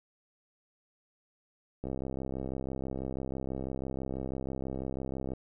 click train, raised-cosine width 2 ms, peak -23 dBFS, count 232, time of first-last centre 1.84-5.335 s, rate 66.1 Hz, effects none

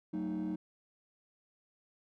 triangle chord, D# diminished, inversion first, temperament just, 186.68 / 224 / 311.1 Hz, F#3 / A3 / D#4, +16 / +31 / 0 cents, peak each -35 / -38 / -33 dBFS, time 0.13-0.56 s, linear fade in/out 10 ms, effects tanh soft clip ceiling -29 dBFS

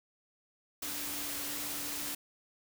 sine tone in noise, 290.5 Hz, D4, 19 cents flat, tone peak -48 dBFS, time 0.82-2.15 s, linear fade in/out 5 ms, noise white, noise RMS -38 dBFS, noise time 0.82-2.15 s, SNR -13 dB, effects none

